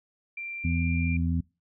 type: tone with pitch glide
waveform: sine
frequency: 2363 to 2378 Hz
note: D7 to D7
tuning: +10 to +21 cents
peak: -33 dBFS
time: 0.37-1.17 s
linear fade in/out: 5 ms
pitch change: +11 cents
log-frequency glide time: 0.56-0.75 s
type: harmonic tone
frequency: 84 Hz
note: E2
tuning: 33 cents sharp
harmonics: 1 / 2 / 3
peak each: -26 / -29 / -31 dBFS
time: 0.64-1.41 s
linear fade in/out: 10 ms
effects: noise-tail reverb RT60 0.3 s tail -25 dB re dry